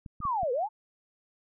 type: clicks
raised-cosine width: 5 ms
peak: -29 dBFS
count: 4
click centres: 0.062 / 0.204 / 0.253 / 0.432 s
type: linear two-way sweep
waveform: sine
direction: down then up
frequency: 1261 to 461.5 to 905 Hz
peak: -26 dBFS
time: 0.21-0.69 s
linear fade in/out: 50 ms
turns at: 0.52 s
effects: none